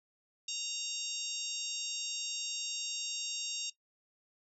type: harmonic tone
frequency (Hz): 930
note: A#5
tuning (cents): -4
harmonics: 3 / 4 / 5 / 6 / 7 / 8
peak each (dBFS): -42 / -40 / -46 / -42 / -44 / -43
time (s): 0.48-3.7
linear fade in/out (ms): 5
effects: noise-tail reverb RT60 0.1 s tail -18 dB re dry